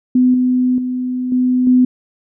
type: tone with level steps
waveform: sine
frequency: 252.1 Hz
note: B3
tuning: 36 cents sharp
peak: -8 / -11 / -17 / -11 / -7 dBFS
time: 0.15-1.85 s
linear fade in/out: 5 ms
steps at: 0.34 / 0.78 / 1.32 / 1.67 s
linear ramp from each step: 2 ms
effects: none